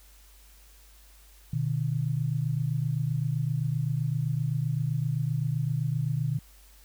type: tone pair together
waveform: sine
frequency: 124 / 151.74 Hz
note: B2 / D#3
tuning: +7 / -43 cents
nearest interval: minor third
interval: 350 cents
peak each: -28 dBFS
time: 1.53-6.39 s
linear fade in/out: 5 ms
effects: added 50 Hz sine -53 dBFS peak until 6.84 s + white hiss -58 dBFS RMS until 6.84 s